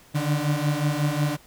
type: beating tone pair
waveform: 35% pulse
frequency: 145.1 / 150.6 Hz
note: D3 / D3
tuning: -21 / +44 cents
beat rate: 5.5 Hz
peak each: -23 dBFS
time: 0.14-1.37 s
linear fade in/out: 20 ms
effects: pink hiss -53 dBFS RMS until 1.46 s